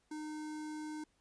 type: tone with notch filter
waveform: square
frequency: 306.4 Hz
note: D#4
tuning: 27 cents flat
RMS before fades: -43 dBFS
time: 0.11-1.04 s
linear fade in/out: 5 ms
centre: 2900 Hz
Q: 1.3
effects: pink hiss -75 dBFS RMS until 1.2 s + resampled to 22050 Hz